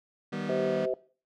sawtooth chord, Eb augmented, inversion none, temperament just, 155.56 / 194.45 / 243.1 Hz, Eb3 / G3 / B3, 0 / -14 / -27 cents, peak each -34 / -31 / -32 dBFS, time 0.32-0.86 s, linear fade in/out 10 ms
harmonic tone, 128.8 Hz, C3, 27 cents flat, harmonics 3 / 4 / 5, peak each -31 / -31 / -31 dBFS, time 0.49-0.94 s, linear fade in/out 2 ms
effects noise-tail reverb RT60 0.4 s tail -19 dB re dry + low-pass 4000 Hz 12 dB/octave

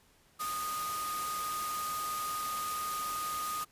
sine tone in noise, 1235 Hz, D#6, 13 cents flat, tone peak -34 dBFS, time 0.39-3.65 s, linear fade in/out 20 ms, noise white, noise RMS -40 dBFS, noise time 0.39-3.65 s, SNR +3 dB, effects pink hiss -65 dBFS RMS until 3.71 s + resampled to 32000 Hz

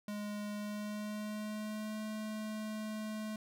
square tone with pitch glide, 207.7 to 215.4 Hz, G#3 to A3, 0 to -37 cents, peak -39 dBFS, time 0.08-3.36 s, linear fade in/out 2 ms, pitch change +63 cents, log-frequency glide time 0.56-2.01 s, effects none

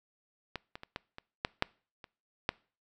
clicks, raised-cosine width 0.3 ms, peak -20 / -26 / -28 / -20 / -28 / -13 / -10 / -30 / -11 dBFS, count 9, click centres 0.557 / 0.755 / 0.834 / 0.961 / 1.184 / 1.449 / 1.624 / 2.042 / 2.491 s, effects noise-tail reverb RT60 0.4 s tail -24 dB re dry

